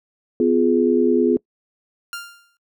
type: chord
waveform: sine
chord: F diminished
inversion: second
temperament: just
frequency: 251.4 / 349.2 / 419.1 Hz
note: Cb4 / F4 / Ab4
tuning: +31 / 0 / +16 cents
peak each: -18 dBFS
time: 0.4-1.37 s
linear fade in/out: 2 ms
type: tone with exponential decay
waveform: sawtooth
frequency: 1396.9 Hz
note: F6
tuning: in tune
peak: -22 dBFS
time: 2.13-2.57 s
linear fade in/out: 1 ms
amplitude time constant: 94 ms
effects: noise-tail reverb RT60 0.1 s tail -24 dB re dry